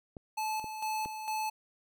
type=clicks; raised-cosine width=2 ms; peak=-30 dBFS; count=3; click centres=0.168 / 0.643 / 1.059 s
type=tone with tremolo; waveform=square; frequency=867 Hz; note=A5; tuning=26 cents flat; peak=-32 dBFS; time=0.37-1.5 s; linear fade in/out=10 ms; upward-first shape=square; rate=2.2 Hz; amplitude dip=55%
effects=none